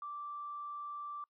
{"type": "tone with tanh clipping", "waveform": "triangle", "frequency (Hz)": 1170, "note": "D6", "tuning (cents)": -7, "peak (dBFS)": -40, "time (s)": [0.02, 1.24], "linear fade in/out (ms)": 2, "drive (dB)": 2, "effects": ["noise-tail reverb RT60 0.1 s tail -25 dB re dry", "resampled to 11025 Hz"]}